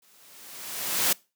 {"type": "noise with exponential growth", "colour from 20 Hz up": "white", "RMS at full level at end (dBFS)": -21, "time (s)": [0.02, 1.13], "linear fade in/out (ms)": 5, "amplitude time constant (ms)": 240, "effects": ["noise-tail reverb RT60 0.3 s tail -24 dB re dry", "high-pass 150 Hz 12 dB/octave"]}